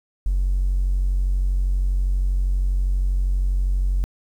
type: tone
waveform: triangle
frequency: 46.25 Hz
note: F#1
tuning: in tune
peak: -14 dBFS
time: 0.26-4.04 s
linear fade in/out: 0 ms
effects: tanh soft clip ceiling -14 dBFS + 9-bit